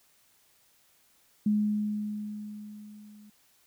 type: tone with level ramp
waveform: sine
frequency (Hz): 210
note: G#3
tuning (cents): +19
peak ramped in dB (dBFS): -21 to -50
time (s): 1.46-3.3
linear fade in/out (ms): 5
effects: white hiss -65 dBFS RMS until 3.66 s